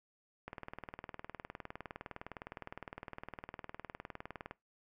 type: click train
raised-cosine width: 0.5 ms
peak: -28 dBFS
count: 80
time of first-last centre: 0.48-4.511 s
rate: 19.6 Hz
effects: noise-tail reverb RT60 0.2 s tail -21 dB re dry